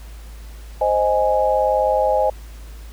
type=chord; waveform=sine; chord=Ab major; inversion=first; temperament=equal; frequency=523.3 / 622.3 / 830.6 Hz; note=C5 / Eb5 / Ab5; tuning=0 / 0 / 0 cents; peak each=-19 dBFS; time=0.81-2.3 s; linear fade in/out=5 ms; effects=added 54 Hz sine -34 dBFS peak until 2.92 s + pink hiss -47 dBFS RMS until 2.92 s